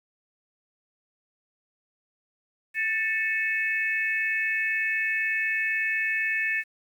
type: tone cluster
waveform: sine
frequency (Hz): 1774 / 2206 / 2588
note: A6 / C#7 / E7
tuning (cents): +14 / -9 / -32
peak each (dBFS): -26 / -30 / -30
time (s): 2.74-6.64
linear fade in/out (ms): 50
effects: 9-bit